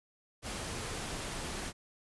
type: noise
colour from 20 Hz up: pink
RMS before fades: -39 dBFS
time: 0.42-1.73 s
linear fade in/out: 50 ms
effects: resampled to 24000 Hz